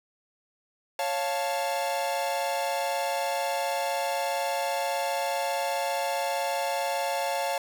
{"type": "chord", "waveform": "45% pulse", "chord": "Db augmented", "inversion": "none", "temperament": "equal", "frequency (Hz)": [554.4, 698.5, 880], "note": ["Db5", "F5", "A5"], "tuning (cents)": [0, 0, 0], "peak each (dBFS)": -31, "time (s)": [0.99, 7.58], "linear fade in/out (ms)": 2, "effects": []}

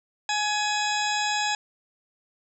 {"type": "harmonic tone with a mistuned harmonic", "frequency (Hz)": 841, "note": "G#5", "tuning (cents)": 22, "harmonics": [1, 2, 3, 4, 5, 6, 8, 9], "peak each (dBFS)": [-27, -30, -32, -33, -34, -35, -36, -37], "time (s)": [0.29, 1.55], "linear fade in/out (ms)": 2, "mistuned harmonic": 5, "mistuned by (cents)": -120, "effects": []}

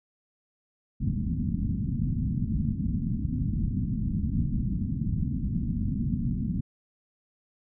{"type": "low-pass noise", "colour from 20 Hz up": "white", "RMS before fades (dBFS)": -28, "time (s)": [1, 6.61], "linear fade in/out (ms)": 10, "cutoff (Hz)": 240, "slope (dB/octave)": 48, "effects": []}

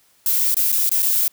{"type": "noise with dropouts", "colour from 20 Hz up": "violet", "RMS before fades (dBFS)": -18, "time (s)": [0.26, 1.28], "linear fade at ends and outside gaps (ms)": 2, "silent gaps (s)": [[0.544, 0.567], [0.719, 0.724], [0.893, 0.914], [1.023, 1.027]], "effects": ["white hiss -58 dBFS RMS until 1.32 s"]}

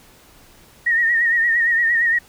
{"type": "tone with vibrato", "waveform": "sine", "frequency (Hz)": 1864.7, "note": "A#6", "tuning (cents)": 0, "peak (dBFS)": -14, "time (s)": [0.86, 2.19], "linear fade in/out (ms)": 10, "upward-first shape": "triangle", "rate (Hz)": 8.7, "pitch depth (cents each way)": 72, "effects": ["pink hiss -49 dBFS RMS until 2.28 s"]}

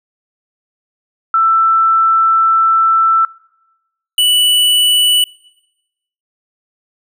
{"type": "tone pair in turn", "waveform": ["sine", "square"], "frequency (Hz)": [1330, 2962], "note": ["E6", "F#7"], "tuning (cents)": [15, 1], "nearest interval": "octave + major second", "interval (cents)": 1386, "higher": "second", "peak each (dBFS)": [-8, -9], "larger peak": "first", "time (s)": [[1.34, 3.25], [4.18, 5.24]], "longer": "first", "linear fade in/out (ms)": 2, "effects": ["noise-tail reverb RT60 1.0 s tail -24 dB re dry"]}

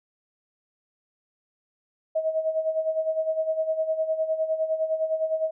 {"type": "tone with tremolo", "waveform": "sine", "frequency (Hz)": 636, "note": "D#5", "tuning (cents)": 38, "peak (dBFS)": -20, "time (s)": [2.15, 5.51], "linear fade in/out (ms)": 10, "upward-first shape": "sine", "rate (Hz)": 9.8, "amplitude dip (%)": 70, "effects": []}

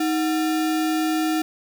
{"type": "tone with sample-and-hold", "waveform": "sine", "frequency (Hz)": 314.6, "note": "D#4", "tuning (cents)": 19, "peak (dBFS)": -19, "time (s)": [0, 1.42], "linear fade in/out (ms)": 5, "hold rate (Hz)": 1050, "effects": []}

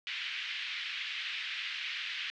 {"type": "band-pass noise", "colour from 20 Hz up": "white", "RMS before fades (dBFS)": -38, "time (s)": [0.07, 2.3], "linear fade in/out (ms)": 0, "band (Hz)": [1900, 3300], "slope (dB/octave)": 24, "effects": ["low-pass 6000 Hz 12 dB/octave"]}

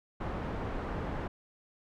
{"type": "low-pass noise", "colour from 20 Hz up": "pink", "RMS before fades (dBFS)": -36, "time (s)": [0.2, 1.28], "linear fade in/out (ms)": 10, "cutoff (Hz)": 1300, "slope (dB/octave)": 12, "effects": []}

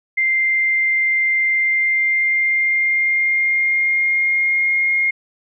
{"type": "tone with pitch glide", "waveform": "sine", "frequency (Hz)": [2093, 2137], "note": ["C7", "C7"], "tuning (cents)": [0, 36], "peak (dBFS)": -14, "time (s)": [0.17, 5.11], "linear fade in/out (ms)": 10, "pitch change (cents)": 36, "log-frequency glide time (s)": [1.52, 4.76], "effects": []}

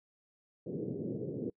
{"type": "band-pass noise", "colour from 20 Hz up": "white", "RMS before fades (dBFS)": -38, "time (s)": [0.66, 1.5], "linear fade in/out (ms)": 5, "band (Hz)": [110, 470], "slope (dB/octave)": 48, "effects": ["noise-tail reverb RT60 0.1 s tail -26 dB re dry"]}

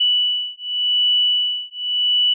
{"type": "beating tone pair", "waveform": "sine", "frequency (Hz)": [2960, 2960.88], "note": ["F#7", "F#7"], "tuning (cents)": [0, 1], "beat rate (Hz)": 0.88, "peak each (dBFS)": -19, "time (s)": [0, 2.34], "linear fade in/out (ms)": 10, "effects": []}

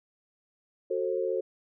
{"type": "chord", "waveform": "sine", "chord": "F# diminished", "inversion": "none", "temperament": "just", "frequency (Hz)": [370, 444, 532.8], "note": ["F#4", "A4", "C5"], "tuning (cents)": [0, 16, 31], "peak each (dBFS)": -31, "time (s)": [0.9, 1.41], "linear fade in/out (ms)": 10, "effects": []}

